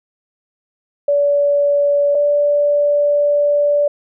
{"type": "tone pair in turn", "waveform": "sine", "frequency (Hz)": [574, 581.7], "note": ["D5", "D5"], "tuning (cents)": [-40, -17], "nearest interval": "unison", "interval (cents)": 23, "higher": "second", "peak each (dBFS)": -11, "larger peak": "neither", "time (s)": [[1.08, 2.15], [2.15, 3.88]], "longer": "second", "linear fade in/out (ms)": 5, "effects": []}